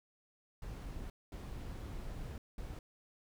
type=noise bursts at uneven times; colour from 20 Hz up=brown; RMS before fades=-44 dBFS; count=3; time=0.62-1.1 / 1.32-2.38 / 2.58-2.79 s; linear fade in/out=2 ms; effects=none